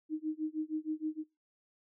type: tone with tremolo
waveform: sine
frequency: 311.1 Hz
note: D#4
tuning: in tune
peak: -30 dBFS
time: 0.09-1.24 s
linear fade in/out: 50 ms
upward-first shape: sine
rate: 6.4 Hz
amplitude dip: 100%
effects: noise-tail reverb RT60 0.2 s tail -19 dB re dry